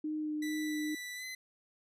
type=tone with vibrato; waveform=sine; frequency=305.3 Hz; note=D#4; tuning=33 cents flat; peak=-33 dBFS; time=0.04-0.95 s; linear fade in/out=5 ms; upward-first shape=sine; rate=2.3 Hz; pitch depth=13 cents each way
type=tone with pitch glide; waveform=sawtooth; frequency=1975.5 to 2025 Hz; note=B6 to B6; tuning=0 to +43 cents; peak=-37 dBFS; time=0.42-1.35 s; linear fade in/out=5 ms; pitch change=+43 cents; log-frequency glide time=1.15-1.24 s
effects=resampled to 32000 Hz